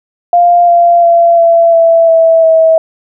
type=tone with pitch steps; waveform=sine; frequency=698.5 / 689.7 / 681 / 672.4 / 663.9 / 655.5 / 647.2 Hz; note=F5 / F5 / F5 / E5 / E5 / E5 / E5; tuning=0 / -22 / -44 / +34 / +12 / -10 / -32 cents; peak=-3 dBFS; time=0.33-2.78 s; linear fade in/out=2 ms; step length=350 ms; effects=none